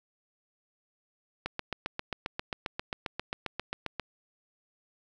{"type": "click train", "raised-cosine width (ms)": 0.3, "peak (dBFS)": -16, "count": 20, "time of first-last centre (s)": [1.46, 3.997], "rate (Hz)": 7.49, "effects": []}